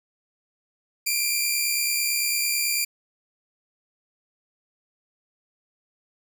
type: tone pair together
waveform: 10% pulse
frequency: 2349 / 2418 Hz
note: D7 / D7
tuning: 0 / +50 cents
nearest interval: minor second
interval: 50 cents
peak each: -16 dBFS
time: 1.06-2.85 s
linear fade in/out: 10 ms
effects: none